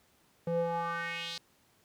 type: tone with band-pass filter sweep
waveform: square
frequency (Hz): 168.7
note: E3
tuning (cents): +40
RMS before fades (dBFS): -34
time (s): 0.47-1.38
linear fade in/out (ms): 2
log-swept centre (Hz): 370 to 4500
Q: 3.2
effects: pink hiss -67 dBFS RMS until 1.84 s + high-pass 80 Hz 12 dB/octave